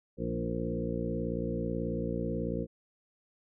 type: harmonic tone with a mistuned harmonic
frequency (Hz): 58.27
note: A#1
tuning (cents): 0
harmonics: 1 / 2 / 3 / 4 / 5 / 6 / 8 / 9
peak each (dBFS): -40 / -40 / -36 / -38 / -41 / -40 / -38 / -40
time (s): 0.17-2.67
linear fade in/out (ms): 50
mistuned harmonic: 5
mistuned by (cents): +15
effects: none